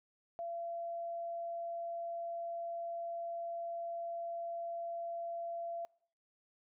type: tone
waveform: sine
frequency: 680 Hz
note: F5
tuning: 46 cents flat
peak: -38 dBFS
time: 0.39-5.85 s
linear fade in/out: 0 ms
effects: noise-tail reverb RT60 0.7 s tail -26 dB re dry